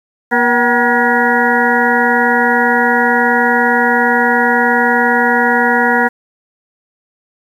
harmonic tone with a mistuned harmonic, 239.3 Hz, A#3, 46 cents sharp, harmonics 1 / 2 / 3 / 4 / 6 / 7 / 8, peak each -17 / -17 / -17 / -17 / -17 / -17 / -17 dBFS, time 0.31-6.09 s, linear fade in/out 20 ms, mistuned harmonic 3, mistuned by +100 cents, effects 7-bit

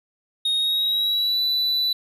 triangle tone with pitch glide, 3729 to 3974 Hz, A#7 to B7, 0 to +10 cents, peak -18 dBFS, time 0.45-1.93 s, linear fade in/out 5 ms, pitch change +110 cents, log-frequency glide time 0.56-1.41 s, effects none

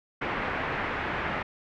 white low-pass noise, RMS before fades -31 dBFS, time 0.21-1.43 s, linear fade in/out 10 ms, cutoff 2100 Hz, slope 24 dB/octave, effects none

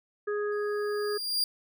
harmonic tone, 415.3 Hz, G#4, in tune, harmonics 1 / 3 / 4, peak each -28 / -39 / -39 dBFS, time 0.27-1.18 s, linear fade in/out 10 ms
40% pulse tone with exponential growth, 4790 Hz, D8, 33 cents sharp, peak -22 dBFS, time 0.52-1.44 s, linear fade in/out 2 ms, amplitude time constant 200 ms
effects none

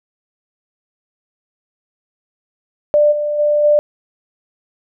sine tone with level steps, 593 Hz, D5, 17 cents sharp, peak -8 / -16 / -11 / -8 dBFS, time 2.94-3.79 s, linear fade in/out 0 ms, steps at 3.11 / 3.38 / 3.63 s, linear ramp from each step 20 ms, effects none

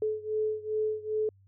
sine beating tone pair, 429.9 / 432.4 Hz, A4 / A4, -40 / -30 cents, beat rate 2.5 Hz, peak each -30 / -32 dBFS, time 0.02-1.29 s, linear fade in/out 2 ms, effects added 97 Hz sine -57 dBFS peak until 1.47 s

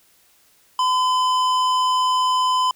triangle tone with hard clipping, 1015 Hz, B5, 47 cents sharp, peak -18 dBFS, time 0.79-2.71 s, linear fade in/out 2 ms, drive 16 dB, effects white hiss -57 dBFS RMS until 2.75 s

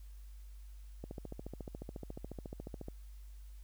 click train, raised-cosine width 2 ms, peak -30 dBFS, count 27, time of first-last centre 1.04-2.884 s, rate 14.1 Hz, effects added 50 Hz sine -48 dBFS peak until 3.63 s + white hiss -69 dBFS RMS until 3.63 s

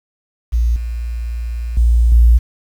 sine tone with level steps, 58.27 Hz, A#1, in tune, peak -11 / -19 / -8 / -5 dBFS, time 0.52-2.39 s, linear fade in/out 20 ms, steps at 0.76 / 1.77 / 2.12 s, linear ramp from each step 2 ms, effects 7-bit

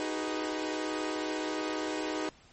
sawtooth chord, G# minor seventh, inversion second, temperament equal with one note detuned, 311.1 / 374.9 / 415.3 / 493.9 Hz, D#4 / F#4 / G#4 / B4, 0 / +23 / 0 / 0 cents, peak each -30 / -35 / -36 / -36 dBFS, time 0-2.29 s, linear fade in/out 0 ms, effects pink hiss -59 dBFS RMS until 2.52 s + MP3 32 kbps

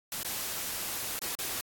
white noise with dropouts, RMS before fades -35 dBFS, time 0.12-1.61 s, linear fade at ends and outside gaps 1 ms, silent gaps 0.232-0.247 / 1.191-1.217 / 1.351-1.388 s, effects AAC 64 kbps

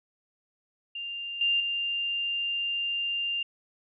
sine tone with level steps, 2794 Hz, F7, in tune, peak -33 / -22 / -27 dBFS, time 0.95-3.43 s, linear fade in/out 5 ms, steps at 1.41 / 1.6 s, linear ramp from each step 2 ms, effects none

